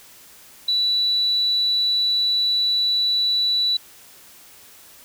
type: tone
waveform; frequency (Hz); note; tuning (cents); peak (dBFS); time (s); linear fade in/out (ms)
sine; 3950; B7; 0; -17; 0.68-3.77; 5
effects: white hiss -47 dBFS RMS until 5.04 s